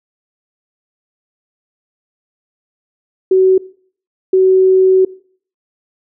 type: tone bursts at uneven times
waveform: sine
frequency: 376.4 Hz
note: F#4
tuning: 30 cents sharp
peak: -6 dBFS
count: 2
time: 3.31-3.58 / 4.33-5.05 s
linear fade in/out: 5 ms
effects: noise-tail reverb RT60 0.5 s tail -20 dB re dry